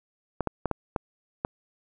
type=clicks; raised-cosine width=1 ms; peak=-12 dBFS; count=6; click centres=0.407 / 0.473 / 0.657 / 0.713 / 0.962 / 1.449 s; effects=none